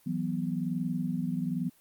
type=chord; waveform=sine; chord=E suspended second; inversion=none; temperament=equal with one note detuned; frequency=164.81 / 185.96 / 246.9 Hz; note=E3 / F#3 / B3; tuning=0 / +9 / 0 cents; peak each=-33 dBFS; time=0.06-1.7 s; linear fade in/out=10 ms; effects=white hiss -63 dBFS RMS until 1.8 s + Opus 32 kbps